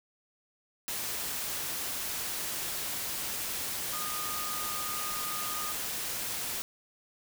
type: tone in noise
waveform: sine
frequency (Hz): 1228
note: D#6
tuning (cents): -23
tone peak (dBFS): -38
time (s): 3.93-5.72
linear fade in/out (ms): 0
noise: white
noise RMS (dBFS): -35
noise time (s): 0.88-6.62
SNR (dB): -6
effects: none